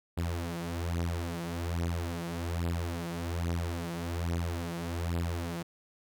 sawtooth beating tone pair, 84.4 / 85.6 Hz, E2 / F2, +41 / -34 cents, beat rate 1.2 Hz, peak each -31 / -30 dBFS, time 0.17-5.63 s, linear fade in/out 10 ms, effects none

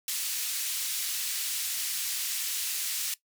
white band-pass noise, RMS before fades -32 dBFS, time 0.08-3.14 s, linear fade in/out 2 ms, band 2500 to 14000 Hz, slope 12 dB/octave, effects noise-tail reverb RT60 0.1 s tail -17 dB re dry

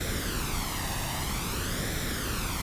pink noise with flanger, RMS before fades -31 dBFS, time 0-2.62 s, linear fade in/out 10 ms, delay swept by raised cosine 0.53 to 1.08 ms, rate 0.51 Hz, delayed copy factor +0.55, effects resampled to 32000 Hz

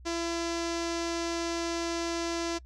sawtooth tone with low-pass filter, 337 Hz, E4, 38 cents sharp, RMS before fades -32 dBFS, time 0.05-2.59 s, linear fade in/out 20 ms, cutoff 6000 Hz, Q 2.5, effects noise-tail reverb RT60 0.1 s tail -24 dB re dry + added 62 Hz sine -47 dBFS peak until 2.65 s

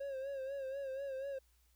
triangle tone with vibrato, 542 Hz, C#5, 39 cents flat, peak -37 dBFS, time 0-1.39 s, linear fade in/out 10 ms, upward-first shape sine, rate 4.1 Hz, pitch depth 60 cents each way, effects added 60 Hz sine -69 dBFS peak until 1.75 s + white hiss -75 dBFS RMS until 1.75 s

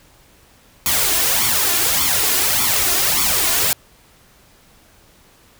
white noise with flanger, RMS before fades -17 dBFS, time 0.86-3.73 s, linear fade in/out 0 ms, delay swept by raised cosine 0.88 to 2.88 ms, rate 1.7 Hz, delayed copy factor +0.65, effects pink hiss -51 dBFS RMS until 5.59 s

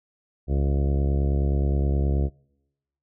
harmonic tone with a mistuned harmonic, 69.5 Hz, C#2, 5 cents sharp, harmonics 1 / 2 / 3 / 4 / 5 / 6 / 7 / 8 / 9 / 10, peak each -21 / -27 / -33 / -36 / -34 / -37 / -40 / -42 / -43 / -45 dBFS, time 0.47-2.3 s, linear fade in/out 50 ms, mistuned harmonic 10, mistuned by +17 cents, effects noise-tail reverb RT60 0.9 s tail -25 dB re dry

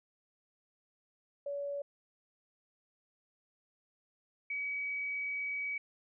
sine tone pair in turn, 568 / 2272 Hz, C#5 / C#7, +42 / +42 cents, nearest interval 2 octaves, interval 2400 cents, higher second, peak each -35 / -34 dBFS, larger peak second, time 1.46-1.82 / 4.5-5.78 s, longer second, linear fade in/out 5 ms, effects none

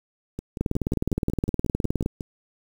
two click trains, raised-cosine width 3 ms, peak -18 / -10 dBFS, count 11 / 29, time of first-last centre 0.39-2.208 / 0.61-2.061 s, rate 5.5 / 19.3 Hz, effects 7-bit

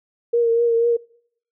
sine tone with vibrato, 466.2 Hz, A#4, in tune, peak -14 dBFS, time 0.33-0.97 s, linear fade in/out 10 ms, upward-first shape triangle, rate 4.1 Hz, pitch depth 34 cents each way, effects noise-tail reverb RT60 0.6 s tail -23 dB re dry

